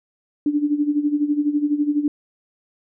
sine tone with tremolo, 293.7 Hz, D4, in tune, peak -14 dBFS, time 0.46-2.08 s, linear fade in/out 2 ms, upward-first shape sine, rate 12 Hz, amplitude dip 75%, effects none

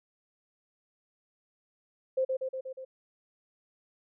sine tone with echo, 523 Hz, C5, 1 cent flat, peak -24 dBFS, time 2.17-2.25 s, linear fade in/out 10 ms, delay 120 ms, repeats 5, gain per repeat -3 dB, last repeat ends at 2.85 s, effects none

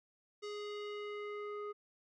square tone with low-pass filter sweep, 415.3 Hz, G#4, in tune, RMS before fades -43 dBFS, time 0.42-1.73 s, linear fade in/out 20 ms, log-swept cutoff 5300 to 1300 Hz, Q 1.7, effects none

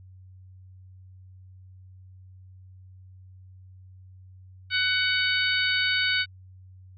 harmonic tone, 747 Hz, F#5, 16 cents sharp, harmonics 2 / 3 / 4 / 5 / 6, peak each -26 / -28 / -29 / -30 / -31 dBFS, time 4.7-6.26 s, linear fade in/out 50 ms, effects added 93 Hz sine -46 dBFS peak until 6.97 s

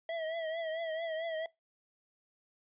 square tone with vibrato, 650 Hz, E5, 24 cents flat, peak -35 dBFS, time 0.09-1.46 s, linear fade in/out 2 ms, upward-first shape triangle, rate 4.5 Hz, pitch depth 71 cents each way, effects noise-tail reverb RT60 0.2 s tail -22 dB re dry + resampled to 8000 Hz

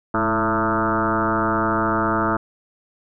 sine tone with frequency modulation, 783 Hz, G5, 2 cents flat, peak -17 dBFS, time 0.14-2.37 s, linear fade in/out 5 ms, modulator 114 Hz, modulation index 5.7, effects none

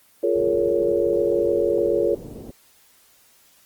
sine chord, Bb minor seventh, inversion second, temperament just, 349.6 / 419.5 / 466.2 / 559.4 Hz, F4 / Ab4 / Bb4 / Db5, +2 / +17 / 0 / +16 cents, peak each -23 dBFS, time 0.23-2.15 s, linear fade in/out 5 ms
white low-pass noise, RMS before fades -38 dBFS, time 0.35-2.51 s, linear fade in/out 5 ms, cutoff 470 Hz, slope 24 dB/octave
effects white hiss -56 dBFS RMS until 3.65 s + Opus 24 kbps

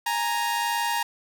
sawtooth tone pair together, 830.6 / 932.3 Hz, G#5 / A#5, 0 / 0 cents, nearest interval major second, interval 200 cents, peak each -26 / -21 dBFS, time 0.06-1.03 s, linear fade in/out 5 ms, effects none

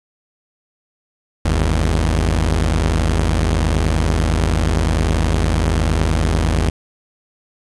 sawtooth tone pair together, 50.71 / 80.5 Hz, G#1 / E2, -41 / -41 cents, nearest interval minor sixth, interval 800 cents, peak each -13 dBFS, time 1.45-6.7 s, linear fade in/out 5 ms, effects resampled to 24000 Hz + 7-bit

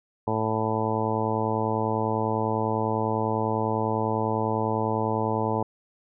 harmonic tone, 110 Hz, A2, in tune, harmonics 1 / 2 / 3 / 4 / 5 / 6 / 7 / 8 / 9, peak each -30 / -31 / -33 / -30 / -33 / -35 / -34 / -30 / -33 dBFS, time 0.27-5.63 s, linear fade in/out 5 ms, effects none

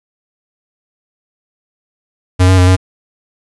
square tone with pitch steps, 91.6 / 93.6 / 90.7 / 92.7 Hz, F#2 / F#2 / F#2 / F#2, -17 / +20 / -34 / +4 cents, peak -6 dBFS, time 2.39-2.766 s, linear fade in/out 20 ms, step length 94 ms, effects resampled to 24000 Hz + 8-bit

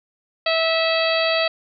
harmonic tone, 652 Hz, E5, 19 cents flat, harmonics 1 / 2 / 3 / 4 / 5 / 6 / 7, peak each -20 / -27 / -27 / -25 / -28 / -27 / -28 dBFS, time 0.46-1.48 s, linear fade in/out 5 ms, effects none

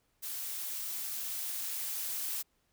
blue noise with level ramp, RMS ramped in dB -39 to -36 dBFS, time 0.22-2.43 s, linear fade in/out 20 ms, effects pink hiss -75 dBFS RMS until 2.72 s

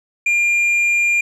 triangle tone with tanh clipping, 2400 Hz, D7, 37 cents sharp, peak -14 dBFS, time 0.26-1.21 s, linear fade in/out 5 ms, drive 8 dB, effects none

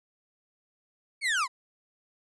35% pulse linear sweep, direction down, 2285 to 942 Hz, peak -23 dBFS, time 1.21-1.48 s, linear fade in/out 50 ms, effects resampled to 22050 Hz

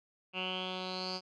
10% pulse tone with low-pass filter sweep, 185 Hz, F#3, in tune, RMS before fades -38 dBFS, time 0.33-1.21 s, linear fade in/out 50 ms, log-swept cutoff 2700 to 4900 Hz, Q 9.5, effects none

